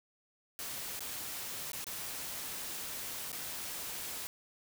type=noise with dropouts; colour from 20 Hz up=white; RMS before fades=-41 dBFS; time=0.59-4.27 s; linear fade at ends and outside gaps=0 ms; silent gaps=0.993-1.006 / 1.718-1.732 / 1.843-1.868 / 3.318-3.328 s; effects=none